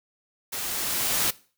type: noise with level ramp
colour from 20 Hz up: white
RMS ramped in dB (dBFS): -32 to -23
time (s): 0.52-1.31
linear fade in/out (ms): 10
effects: noise-tail reverb RT60 0.4 s tail -20 dB re dry